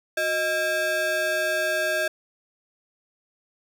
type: ring-modulated tone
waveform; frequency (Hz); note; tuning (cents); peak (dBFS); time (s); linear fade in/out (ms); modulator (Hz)
square; 494.8; B4; +3; -20; 0.17-2.08; 5; 1120
effects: none